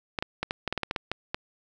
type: clicks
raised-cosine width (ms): 0.3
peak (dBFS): -12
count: 12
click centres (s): 0.188 / 0.225 / 0.43 / 0.509 / 0.677 / 0.726 / 0.777 / 0.833 / 0.911 / 0.962 / 1.116 / 1.345
effects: none